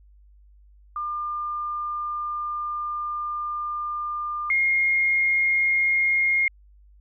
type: tone pair in turn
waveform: sine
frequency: 1200 / 2138 Hz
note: D6 / C7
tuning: +37 / +37 cents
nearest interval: minor seventh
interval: 1000 cents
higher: second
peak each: -26 / -18 dBFS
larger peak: second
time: 0.96-4.5 / 4.5-6.48 s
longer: first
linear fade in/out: 2 ms
effects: added 50 Hz sine -50 dBFS peak until 7 s